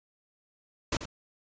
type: noise with echo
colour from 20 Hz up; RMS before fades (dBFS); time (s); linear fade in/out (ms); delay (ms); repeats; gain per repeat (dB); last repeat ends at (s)
pink; -28; 0.92-0.97; 5; 86; 1; -11; 1.056
effects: resampled to 16000 Hz